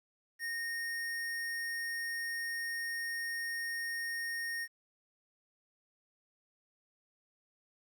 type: tone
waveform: square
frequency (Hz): 1850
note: A#6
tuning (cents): -14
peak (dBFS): -36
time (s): 0.39-4.68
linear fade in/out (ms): 50
effects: 11-bit